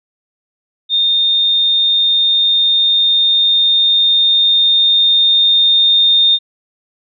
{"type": "tone with level ramp", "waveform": "sine", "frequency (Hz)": 3649, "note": "A#7", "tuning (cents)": -38, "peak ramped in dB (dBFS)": [-10, -7], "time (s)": [0.89, 6.39], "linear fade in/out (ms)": 50, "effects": []}